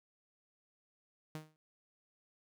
sawtooth tone with exponential decay, 155.56 Hz, D#3, in tune, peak -35 dBFS, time 1.35-1.56 s, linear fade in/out 0 ms, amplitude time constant 45 ms, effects none

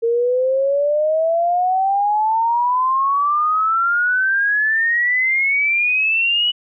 sine exponential sweep, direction up, 457.3 to 2960 Hz, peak -14 dBFS, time 0.02-6.52 s, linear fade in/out 20 ms, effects none

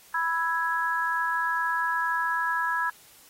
sine chord, E major, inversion second, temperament equal, 987.8 / 1318.5 / 1661.2 Hz, B5 / E6 / G#6, 0 / 0 / 0 cents, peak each -28 / -31 / -27 dBFS, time 0.14-2.9 s, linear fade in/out 5 ms, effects white hiss -54 dBFS RMS until 3.29 s + AAC 48 kbps

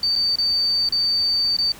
sine tone with dropouts, 4588 Hz, D8, 41 cents flat, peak -17 dBFS, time 0.03-1.72 s, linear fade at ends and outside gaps 2 ms, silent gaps 0.155-0.16 / 0.357-0.385 / 0.889-0.923 / 1.567-1.586 s, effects pink hiss -42 dBFS RMS until 1.79 s

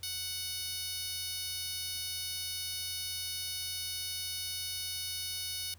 10% pulse tone with high-pass filter, 740 Hz, F#5, in tune, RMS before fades -38 dBFS, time 0.03-5.74 s, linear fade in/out 2 ms, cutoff 4700 Hz, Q 1, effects added 86 Hz sine -53 dBFS peak until 5.78 s + pink hiss -63 dBFS RMS until 5.78 s

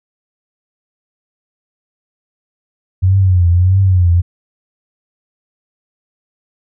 sine tone with vibrato, 91.4 Hz, F#2, 21 cents flat, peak -7 dBFS, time 3.02-4.22 s, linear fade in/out 20 ms, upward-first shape triangle, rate 1.6 Hz, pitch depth 120 cents each way, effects none

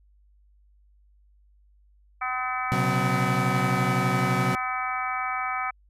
harmonic tone, 254 Hz, B3, 49 cents sharp, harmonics 3 / 4 / 5 / 6 / 7 / 8 / 9, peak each -32 / -37 / -29 / -39 / -39 / -41 / -33 dBFS, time 2.21-5.71 s, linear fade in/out 10 ms
35% pulse chord, B suspended second, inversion none, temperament equal with one note detuned, 123.47 / 135.35 / 185 Hz, B2 / C#3 / F#3, 0 / -41 / 0 cents, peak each -26 / -26 / -26 dBFS, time 2.72-4.55 s, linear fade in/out 0 ms
effects added 50 Hz sine -56 dBFS peak until 5.89 s + resampled to 32000 Hz

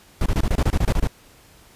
brown noise bursts, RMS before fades -18 dBFS, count 12, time 0.21-1.073 s, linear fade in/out 2 ms, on 49 ms, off 25 ms, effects pink hiss -51 dBFS RMS until 1.75 s + resampled to 32000 Hz

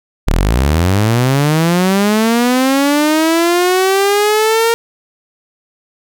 sawtooth linear sweep, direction up, 33 to 465.2 Hz, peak -6 dBFS, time 0.27-4.74 s, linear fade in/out 0 ms, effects none

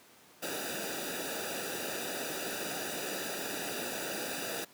pink noise with comb filter, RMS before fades -37 dBFS, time 0.42-4.65 s, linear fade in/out 10 ms, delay 0.93 ms, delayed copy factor -0.85, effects pink hiss -58 dBFS RMS until 4.73 s + high-pass 200 Hz 12 dB/octave

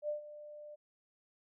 sine tone with ADSR envelope, 596 Hz, D5, 25 cents sharp, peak -32 dBFS, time 0.02-0.76 s, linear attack 68 ms, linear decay 120 ms, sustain -15 dB, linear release 20 ms, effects none

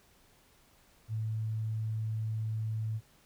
sine tone, 110 Hz, A2, in tune, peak -31 dBFS, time 1.08-3.01 s, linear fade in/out 50 ms, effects pink hiss -64 dBFS RMS until 3.25 s

